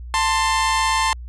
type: tone pair together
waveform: sawtooth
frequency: 890.1 / 1046.5 Hz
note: A5 / C6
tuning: +20 / 0 cents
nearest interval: minor third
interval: 280 cents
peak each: -16 dBFS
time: 0.14-1.13 s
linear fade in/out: 0 ms
effects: added 60 Hz sine -31 dBFS peak until 1.28 s + resampled to 24000 Hz